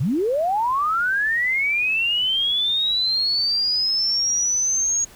sine linear sweep, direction up, 105.3 to 6645 Hz, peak -18 dBFS, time 0-5.05 s, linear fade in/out 10 ms, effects pink hiss -47 dBFS RMS until 5.15 s

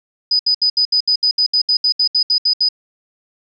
sine tone bursts, 4980 Hz, D#8, 1 cent sharp, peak -11 dBFS, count 16, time 0.31-2.688 s, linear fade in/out 5 ms, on 83 ms, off 70 ms, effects none

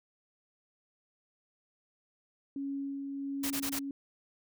sine tone with tremolo, 277.2 Hz, C#4, in tune, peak -33 dBFS, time 2.56-3.91 s, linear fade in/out 2 ms, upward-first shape sine, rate 1.5 Hz, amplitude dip 30%
white noise bursts, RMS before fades -35 dBFS, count 4, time 3.43-3.793 s, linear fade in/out 10 ms, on 75 ms, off 21 ms
effects none

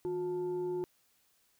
sine tone with frequency modulation, 360 Hz, F#4, 47 cents flat, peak -32 dBFS, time 0.05-0.84 s, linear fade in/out 0 ms, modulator 520 Hz, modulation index 0.36, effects white hiss -71 dBFS RMS until 1.59 s

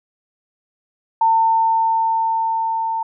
sine tone with level ramp, 900 Hz, A5, 39 cents sharp, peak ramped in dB -11 to -19 dBFS, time 1.21-3.03 s, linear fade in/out 5 ms, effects none

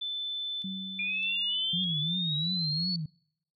sine tone with tremolo, 3520 Hz, A7, in tune, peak -31 dBFS, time 0.01-1.85 s, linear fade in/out 10 ms, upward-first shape square, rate 0.82 Hz, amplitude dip 45%
sine tone with exponential decay, 190.5 Hz, G3, 49 cents flat, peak -33 dBFS, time 0.64-1.93 s, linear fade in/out 5 ms, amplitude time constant 280 ms
sine linear sweep, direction up, 2395 to 4455 Hz, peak -29 dBFS, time 0.99-2.96 s, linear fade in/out 2 ms
sine tone with vibrato, 165.7 Hz, E3, 9 cents sharp, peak -31 dBFS, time 1.73-3.06 s, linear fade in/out 5 ms, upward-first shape triangle, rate 2.8 Hz, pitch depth 220 cents each way
effects noise-tail reverb RT60 0.7 s tail -26 dB re dry

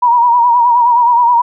sine tone with vibrato, 957 Hz, A#5, 45 cents sharp, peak -6 dBFS, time 0.02-1.42 s, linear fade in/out 10 ms, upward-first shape sine, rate 9.5 Hz, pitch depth 58 cents each way, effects none

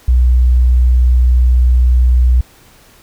sine tone, 61.8 Hz, B1, 2 cents sharp, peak -6 dBFS, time 0.08-2.41 s, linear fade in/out 5 ms, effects pink hiss -45 dBFS RMS until 3.02 s

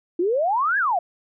sine exponential two-way sweep, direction up then down, 329.6 to 1713 to 658 Hz, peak -18 dBFS, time 0.19-0.99 s, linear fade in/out 5 ms, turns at 0.78 s, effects none

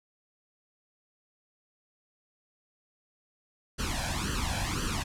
pink noise with flanger, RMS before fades -31 dBFS, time 3.78-5.04 s, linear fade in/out 20 ms, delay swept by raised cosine 0.66 to 1.25 ms, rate 1.9 Hz, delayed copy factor +0.85, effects low-pass 9000 Hz 12 dB/octave

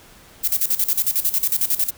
violet noise with tremolo, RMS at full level -18 dBFS, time 0.43-1.91 s, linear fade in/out 20 ms, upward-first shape square, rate 11 Hz, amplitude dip 80%, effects pink hiss -47 dBFS RMS until 1.97 s

